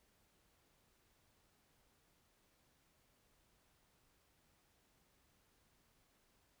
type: silence
effects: pink hiss -75 dBFS RMS until 6.6 s